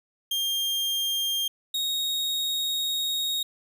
40% pulse tone pair in turn, 3200 / 3755 Hz, G7 / A#7, +35 / +12 cents, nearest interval minor third, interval 277 cents, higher second, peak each -24 dBFS, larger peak neither, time 0.31-1.48 / 1.74-3.43 s, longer second, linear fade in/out 5 ms, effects none

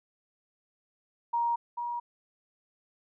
sine tone pair in turn, 941 / 954.1 Hz, A#5 / A#5, +16 / +40 cents, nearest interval unison, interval 24 cents, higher second, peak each -25 / -31 dBFS, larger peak first, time 1.33-1.56 / 1.77-2 s, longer neither, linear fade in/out 10 ms, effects none

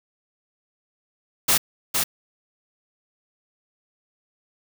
white noise with echo, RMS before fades -18 dBFS, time 1.48-1.58 s, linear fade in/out 10 ms, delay 460 ms, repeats 1, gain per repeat -4 dB, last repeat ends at 2.04 s, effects none

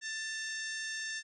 harmonic tone with a mistuned harmonic, 902 Hz, A5, 43 cents sharp, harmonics 2 / 3 / 4 / 5 / 6 / 7 / 8 / 9 / 10, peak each -38 / -49 / -47 / -52 / -45 / -46 / -52 / -54 / -59 dBFS, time 0.01-1.23 s, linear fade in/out 50 ms, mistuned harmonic 2, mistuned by -42 cents, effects none

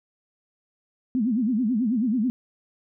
sine tone with vibrato, 233.1 Hz, A#3, in tune, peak -20 dBFS, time 1.15-2.3 s, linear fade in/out 0 ms, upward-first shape sine, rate 9.2 Hz, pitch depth 220 cents each way, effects none

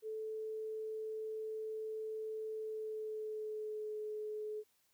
sine tone with pitch glide, 436.7 to 426.7 Hz, A4 to G#4, -13 to +47 cents, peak -39 dBFS, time 0.02-4.64 s, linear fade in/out 50 ms, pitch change -40 cents, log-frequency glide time 2.54-3.95 s, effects white hiss -75 dBFS RMS until 4.93 s

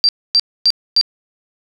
sine tone bursts, 4699 Hz, D8, in tune, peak -8 dBFS, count 4, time 0.04-1.012 s, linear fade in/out 0 ms, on 48 ms, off 260 ms, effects none

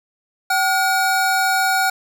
square tone pair together, 763.6 / 1438 Hz, G5 / F#6, -46 / -50 cents, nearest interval major seventh, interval 1096 cents, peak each -19 dBFS, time 0.5-1.9 s, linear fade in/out 5 ms, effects none

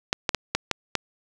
clicks, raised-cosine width 0.2 ms, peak -4 dBFS, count 6, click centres 0.129 / 0.292 / 0.347 / 0.55 / 0.713 / 0.953 s, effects none

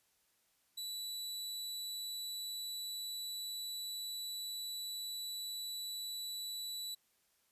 sawtooth tone, 3951 Hz, B7, in tune, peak -37 dBFS, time 0.77-6.95 s, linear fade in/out 10 ms, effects white hiss -75 dBFS RMS until 7.51 s + resampled to 32000 Hz

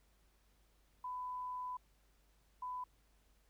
sine tone bursts at uneven times, 1000 Hz, B5, 21 cents sharp, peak -40 dBFS, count 2, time 1.04-1.77 / 2.62-2.84 s, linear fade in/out 5 ms, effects added 50 Hz sine -70 dBFS peak until 3.49 s + pink hiss -75 dBFS RMS until 3.49 s

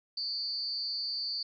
sine tone with amplitude modulation, 4569 Hz, D8, 48 cents flat, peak -28 dBFS, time 0.17-1.43 s, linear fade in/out 5 ms, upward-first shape sine, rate 278 Hz, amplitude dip 90%, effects none

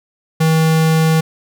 square tone, 160 Hz, D#3, 49 cents sharp, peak -11 dBFS, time 0.4-1.21 s, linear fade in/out 10 ms, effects none

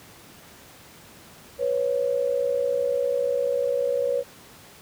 sine tone pair together, 490.9 / 551 Hz, B4 / C#5, -10 / -11 cents, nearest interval major second, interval 199 cents, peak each -24 dBFS, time 1.58-4.24 s, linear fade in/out 50 ms, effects pink hiss -48 dBFS RMS until 4.81 s + high-pass 80 Hz 12 dB/octave

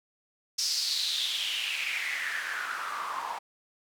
white noise with band-pass filter sweep, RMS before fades -32 dBFS, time 0.58-3.39 s, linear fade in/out 10 ms, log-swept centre 5400 to 910 Hz, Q 5.5, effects none

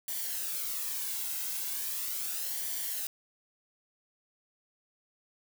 blue noise with flanger, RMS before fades -35 dBFS, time 0.08-3.07 s, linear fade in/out 2 ms, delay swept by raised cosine 0.76 to 1.71 ms, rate 0.38 Hz, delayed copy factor -0.55, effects none

